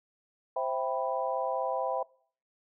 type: chord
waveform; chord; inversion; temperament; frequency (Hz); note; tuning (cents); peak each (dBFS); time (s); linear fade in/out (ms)
sine; C major seventh; none; equal; 523.3 / 659.3 / 784 / 987.8; C5 / E5 / G5 / B5; 0 / 0 / 0 / 0; -33 / -33 / -34 / -35; 0.56-2.03; 5
effects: noise-tail reverb RT60 0.5 s tail -23 dB re dry